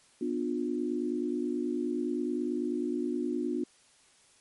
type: chord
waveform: sine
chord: B diminished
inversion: none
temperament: just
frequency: 246.9 / 296.3 / 355.6 Hz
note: B3 / D4 / F4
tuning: 0 / +15 / +31 cents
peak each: -33 dBFS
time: 0.21-3.64 s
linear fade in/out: 5 ms
effects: white hiss -62 dBFS RMS until 4.4 s + MP3 48 kbps